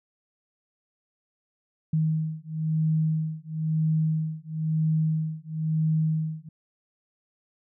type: beating tone pair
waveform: sine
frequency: 157.2 / 158.2 Hz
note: D#3 / D#3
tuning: +18 / +29 cents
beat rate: 1 Hz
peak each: -26 dBFS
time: 1.93-6.49 s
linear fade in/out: 5 ms
effects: none